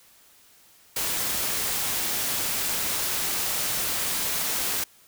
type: noise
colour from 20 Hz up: white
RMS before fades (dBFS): -27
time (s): 0.96-4.84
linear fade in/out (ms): 5
effects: white hiss -56 dBFS RMS until 5.07 s